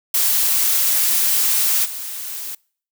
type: noise with level steps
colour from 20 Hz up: blue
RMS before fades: -17 / -29 dBFS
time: 0.14-2.55 s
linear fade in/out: 5 ms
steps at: 1.84 s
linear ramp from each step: 20 ms
effects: noise-tail reverb RT60 0.5 s tail -26 dB re dry